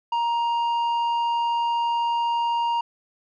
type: tone with tanh clipping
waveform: triangle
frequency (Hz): 938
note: A#5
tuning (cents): +11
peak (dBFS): -22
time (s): 0.12-2.81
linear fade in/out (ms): 5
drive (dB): 11
effects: none